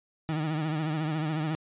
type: tone with vibrato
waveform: 30% pulse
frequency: 155.56 Hz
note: D#3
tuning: in tune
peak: -25 dBFS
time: 0.29-1.55 s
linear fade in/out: 0 ms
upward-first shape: triangle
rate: 14 Hz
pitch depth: 86 cents each way
effects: resampled to 8000 Hz